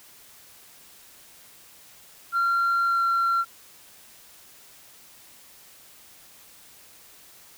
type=tone with pitch glide; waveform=sine; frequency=1377 to 1366.7 Hz; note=F6 to F6; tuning=-25 to -38 cents; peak=-18 dBFS; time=2.32-3.45 s; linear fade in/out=50 ms; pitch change=-13 cents; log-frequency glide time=2.86-3.03 s; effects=tanh soft clip ceiling -18 dBFS + white hiss -51 dBFS RMS until 7.57 s